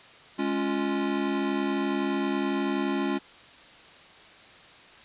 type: chord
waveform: square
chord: Db major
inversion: second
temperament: equal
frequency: 207.7 / 277.2 / 349.2 Hz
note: Ab3 / Db4 / F4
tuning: 0 / 0 / 0 cents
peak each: -32 / -29 / -31 dBFS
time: 0.38-3.19 s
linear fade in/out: 20 ms
effects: white hiss -50 dBFS RMS until 5.04 s + resampled to 8000 Hz